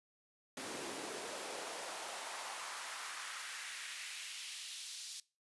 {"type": "noise with high-pass filter sweep", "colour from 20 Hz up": "pink", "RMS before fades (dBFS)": -45, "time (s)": [0.57, 5.2], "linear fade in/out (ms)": 2, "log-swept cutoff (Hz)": [270, 4400], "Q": 1.5, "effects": ["noise-tail reverb RT60 0.3 s tail -21 dB re dry", "resampled to 24000 Hz"]}